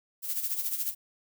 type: noise with tremolo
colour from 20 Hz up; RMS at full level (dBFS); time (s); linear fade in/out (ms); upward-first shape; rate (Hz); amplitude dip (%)
violet; -29; 0.22-0.95; 50; sine; 14; 65
effects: none